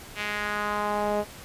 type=tone with band-pass filter sweep; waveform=sawtooth; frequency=208 Hz; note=G#3; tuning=3 cents sharp; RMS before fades=-28 dBFS; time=0.15-1.25 s; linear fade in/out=50 ms; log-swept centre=2500 to 590 Hz; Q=2; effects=pink hiss -44 dBFS RMS until 1.44 s + resampled to 32000 Hz